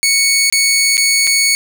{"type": "tone with dropouts", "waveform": "15% pulse", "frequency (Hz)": 2221, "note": "C#7", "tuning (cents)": 3, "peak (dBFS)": -4, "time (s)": [0.03, 1.55], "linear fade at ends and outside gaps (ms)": 0, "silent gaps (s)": [[0.5, 0.525], [0.97, 0.978], [1.27, 1.274]], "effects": []}